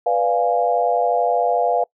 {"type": "chord", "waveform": "sine", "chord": "B diminished seventh", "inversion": "none", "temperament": "equal", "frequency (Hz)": [493.9, 587.3, 698.5, 830.6], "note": ["B4", "D5", "F5", "Ab5"], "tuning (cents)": [0, 0, 0, 0], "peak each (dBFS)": [-21, -24, -18, -24], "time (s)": [0.06, 1.84], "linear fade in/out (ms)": 5, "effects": ["noise-tail reverb RT60 0.1 s tail -25 dB re dry"]}